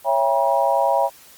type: chord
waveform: sine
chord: C# diminished seventh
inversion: none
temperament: just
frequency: 554.4 / 665.2 / 798.3 / 957.9 Hz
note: C#5 / E5 / G5 / Bb5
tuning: 0 / +16 / +31 / +47 cents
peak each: -21 dBFS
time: 0.04-1.1 s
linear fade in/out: 50 ms
effects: white hiss -47 dBFS RMS until 1.37 s + Opus 24 kbps